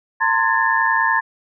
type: tone cluster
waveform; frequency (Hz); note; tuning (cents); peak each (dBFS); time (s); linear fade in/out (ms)
sine; 908 / 1042 / 1677 / 1787; A#5 / C6 / G#6 / A6; -46 / -7 / +16 / +26; -20; 0.2-1.21; 20
effects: none